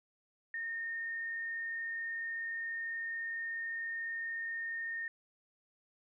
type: tone with frequency modulation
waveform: sine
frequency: 1833 Hz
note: A#6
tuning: 30 cents flat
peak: -36 dBFS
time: 0.54-5.08 s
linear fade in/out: 2 ms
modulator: 35.6 Hz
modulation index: 0.34
effects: none